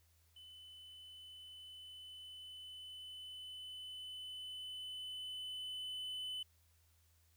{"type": "tone with level ramp", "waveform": "triangle", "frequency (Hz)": 3015, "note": "F#7", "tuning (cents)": 32, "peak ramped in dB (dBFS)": [-53, -39], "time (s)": [0.36, 6.43], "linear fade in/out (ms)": 5, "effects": ["added 82 Hz sine -70 dBFS peak until 7.36 s", "white hiss -75 dBFS RMS until 7.36 s"]}